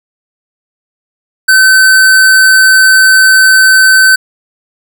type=tone; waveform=square; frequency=1531 Hz; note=G6; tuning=41 cents flat; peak=-3 dBFS; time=1.48-4.16 s; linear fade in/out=10 ms; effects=none